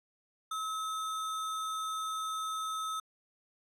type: tone with sample-and-hold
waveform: sine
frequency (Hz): 1289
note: E6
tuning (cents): -39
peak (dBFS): -33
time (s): 0.51-3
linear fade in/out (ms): 5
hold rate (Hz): 4900
effects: low-pass 12000 Hz 12 dB/octave